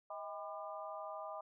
harmonic tone with a mistuned harmonic, 200 Hz, G3, 35 cents sharp, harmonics 3 / 4 / 5 / 6, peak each -46 / -49 / -50 / -49 dBFS, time 0.1-1.41 s, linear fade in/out 5 ms, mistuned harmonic 3, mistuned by +91 cents, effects none

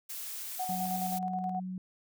blue noise, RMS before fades -40 dBFS, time 0.09-1.19 s, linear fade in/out 10 ms
sine tone with tremolo, 740 Hz, F#5, in tune, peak -31 dBFS, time 0.59-1.6 s, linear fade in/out 10 ms, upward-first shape square, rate 9.4 Hz, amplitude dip 40%
sine tone, 185 Hz, F#3, in tune, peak -35 dBFS, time 0.69-1.78 s, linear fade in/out 2 ms
effects none

